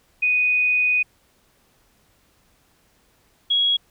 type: tone pair in turn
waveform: sine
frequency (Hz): 2486 / 3318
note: D#7 / G#7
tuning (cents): -2 / -2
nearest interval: perfect fourth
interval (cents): 500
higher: second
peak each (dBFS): -16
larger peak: neither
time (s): 0.22-1.03 / 3.5-3.77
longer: first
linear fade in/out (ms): 10
effects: pink hiss -61 dBFS RMS until 3.9 s